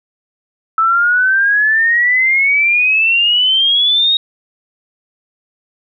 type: exponential sweep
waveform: sine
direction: up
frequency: 1307 to 3779 Hz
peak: -9 dBFS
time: 0.78-4.17 s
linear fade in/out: 2 ms
effects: none